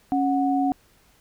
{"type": "tone pair together", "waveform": "sine", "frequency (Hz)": [275.7, 736], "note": ["C#4", "F#5"], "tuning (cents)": [-9, -9], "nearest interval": "octave + perfect fourth", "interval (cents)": 1700, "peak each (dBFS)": [-21, -23], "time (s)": [0.12, 0.72], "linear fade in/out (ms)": 0, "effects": ["pink hiss -59 dBFS RMS until 1.2 s"]}